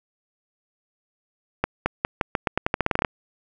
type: accelerating click train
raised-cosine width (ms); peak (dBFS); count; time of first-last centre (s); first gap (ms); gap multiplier
0.5; -5; 16; 1.64-3.048; 220; 0.86
effects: none